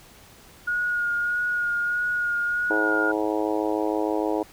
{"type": "tone with vibrato", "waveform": "sine", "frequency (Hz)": 1437, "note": "F6", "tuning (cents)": 49, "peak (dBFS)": -22, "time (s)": [0.67, 3.12], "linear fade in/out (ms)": 10, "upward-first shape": "sine", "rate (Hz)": 1.6, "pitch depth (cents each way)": 19}
{"type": "harmonic tone", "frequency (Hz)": 106.5, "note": "G#2", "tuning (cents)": 44, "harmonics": [3, 4, 5, 6, 7, 8, 9], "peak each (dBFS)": [-26, -28, -30, -32, -33, -34, -35], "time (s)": [2.7, 4.43], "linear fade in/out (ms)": 5}
{"effects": ["pink hiss -50 dBFS RMS until 4.52 s"]}